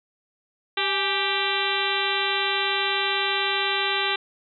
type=harmonic tone with a mistuned harmonic; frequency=392 Hz; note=G4; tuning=in tune; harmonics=1 / 2 / 3 / 4 / 5 / 6 / 7 / 8 / 9 / 10; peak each=-31 / -31 / -31 / -31 / -31 / -31 / -31 / -31 / -31 / -31 dBFS; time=0.77-4.16 s; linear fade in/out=5 ms; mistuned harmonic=2; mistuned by=+85 cents; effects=none